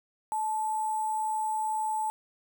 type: tone with sample-and-hold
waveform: sine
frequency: 869 Hz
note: A5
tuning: 22 cents flat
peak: -27 dBFS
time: 0.32-2.1 s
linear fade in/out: 0 ms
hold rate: 8820 Hz
effects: none